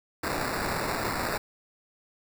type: noise with sample-and-hold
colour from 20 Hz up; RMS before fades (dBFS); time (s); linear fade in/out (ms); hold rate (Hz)
blue; -30; 0.23-1.38; 5; 3150
effects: none